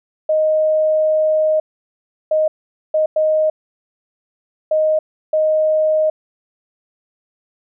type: tone bursts at uneven times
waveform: sine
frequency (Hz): 622.3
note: D#5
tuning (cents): 0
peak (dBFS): -12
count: 6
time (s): 0.29-1.6 / 2.31-2.48 / 2.94-3.06 / 3.16-3.5 / 4.71-4.99 / 5.33-6.1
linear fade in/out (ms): 5
effects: none

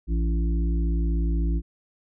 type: harmonic tone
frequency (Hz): 56.3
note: A1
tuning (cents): +40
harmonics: 1 / 3 / 5 / 6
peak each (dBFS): -21 / -31 / -35 / -37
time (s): 0.07-1.62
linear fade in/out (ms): 50
effects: none

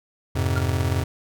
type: chord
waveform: square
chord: F minor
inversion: none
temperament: just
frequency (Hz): 87.31 / 104.77 / 130.96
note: F2 / Ab2 / C3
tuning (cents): 0 / +16 / +2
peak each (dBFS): -24 / -27 / -27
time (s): 0.35-1.04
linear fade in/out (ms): 10
type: tone with exponential decay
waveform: triangle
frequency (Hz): 1396.9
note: F6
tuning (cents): 0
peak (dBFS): -22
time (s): 0.56-0.67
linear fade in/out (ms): 5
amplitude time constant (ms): 22
effects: none

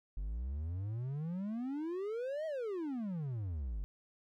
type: exponential two-way sweep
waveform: triangle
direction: up then down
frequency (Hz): 46.25 to 650 to 46.25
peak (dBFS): -34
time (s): 0.17-3.84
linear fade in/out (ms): 0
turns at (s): 2.46
effects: none

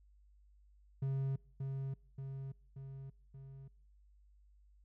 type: tone with echo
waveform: triangle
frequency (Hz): 135.3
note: C#3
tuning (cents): -42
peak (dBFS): -31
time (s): 1.02-1.36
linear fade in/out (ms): 5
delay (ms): 580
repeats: 4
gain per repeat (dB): -4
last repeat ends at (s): 3.68
effects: noise-tail reverb RT60 0.6 s tail -26 dB re dry + added 50 Hz sine -62 dBFS peak until 4.84 s

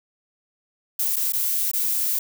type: noise with dropouts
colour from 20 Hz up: violet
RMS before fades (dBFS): -23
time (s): 0.99-2.19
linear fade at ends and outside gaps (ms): 5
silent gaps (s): 1.16-1.165 / 1.323-1.333 / 1.715-1.734
effects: none

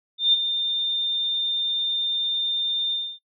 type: tone with ADSR envelope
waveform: sine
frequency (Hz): 3609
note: A7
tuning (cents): +43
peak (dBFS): -13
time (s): 0.18-3.19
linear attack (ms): 150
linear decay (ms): 24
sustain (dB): -9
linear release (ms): 270
effects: noise-tail reverb RT60 0.1 s tail -22 dB re dry

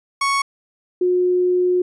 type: tone pair in turn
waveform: 30% pulse / sine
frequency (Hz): 1108.7 / 361.1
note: C#6 / F#4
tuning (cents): 0 / -42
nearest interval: octave + perfect fifth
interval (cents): 1942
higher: first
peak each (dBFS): -14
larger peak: neither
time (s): 0.21-0.42 / 1.01-1.82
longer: second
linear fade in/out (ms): 5
effects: resampled to 22050 Hz

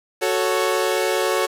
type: chord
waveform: sawtooth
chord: F# minor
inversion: none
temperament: equal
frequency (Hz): 370 / 440 / 554.4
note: F#4 / A4 / C#5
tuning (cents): 0 / 0 / 0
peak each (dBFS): -19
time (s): 0.21-1.47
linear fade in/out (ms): 20
effects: resampled to 32000 Hz + 7-bit

